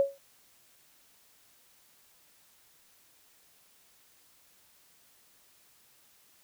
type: tone with exponential decay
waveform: sine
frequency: 554.4 Hz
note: C#5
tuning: in tune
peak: -18 dBFS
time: 0-0.18 s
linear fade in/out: 0 ms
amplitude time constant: 38 ms
effects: white hiss -63 dBFS RMS until 6.43 s